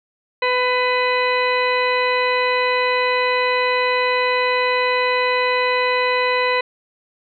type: harmonic tone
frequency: 500 Hz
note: B4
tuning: 21 cents sharp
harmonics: 1 / 2 / 3 / 4 / 5 / 6 / 8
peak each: -20 / -21 / -31 / -22 / -25 / -33 / -29 dBFS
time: 0.42-6.61 s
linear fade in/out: 5 ms
effects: none